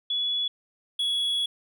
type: tone pair in turn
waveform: sine / triangle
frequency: 3400 / 3365 Hz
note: G#7 / G#7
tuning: +40 / +22 cents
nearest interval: unison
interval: 18 cents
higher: first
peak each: -24 / -22 dBFS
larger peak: second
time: 0.1-0.48 / 0.99-1.46 s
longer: second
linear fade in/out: 5 ms
effects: none